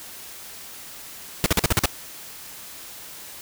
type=noise bursts; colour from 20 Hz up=pink; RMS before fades=-18 dBFS; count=7; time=1.44-1.857 s; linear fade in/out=0 ms; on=21 ms; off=45 ms; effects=white hiss -40 dBFS RMS until 3.41 s